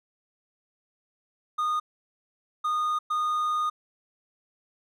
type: tone bursts at uneven times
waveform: triangle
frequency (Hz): 1229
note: D#6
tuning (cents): -22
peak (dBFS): -22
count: 3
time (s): 1.58-1.8 / 2.64-2.99 / 3.1-3.7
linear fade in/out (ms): 10
effects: none